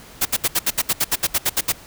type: noise bursts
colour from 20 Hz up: white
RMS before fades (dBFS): -18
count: 14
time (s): 0.21-1.723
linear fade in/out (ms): 10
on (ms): 44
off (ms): 69
effects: pink hiss -43 dBFS RMS until 1.86 s